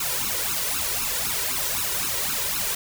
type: noise with flanger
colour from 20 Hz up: white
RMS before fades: -26 dBFS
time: 0-2.75 s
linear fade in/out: 5 ms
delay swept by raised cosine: 0.74 to 2.14 ms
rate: 3.9 Hz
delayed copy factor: +0.95
effects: none